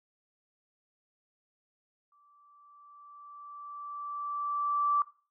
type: tone with exponential growth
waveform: sine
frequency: 1164 Hz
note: D6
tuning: 16 cents flat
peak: -23 dBFS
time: 2.12-5.02 s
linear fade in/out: 2 ms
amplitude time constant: 630 ms
effects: noise-tail reverb RT60 0.4 s tail -19 dB re dry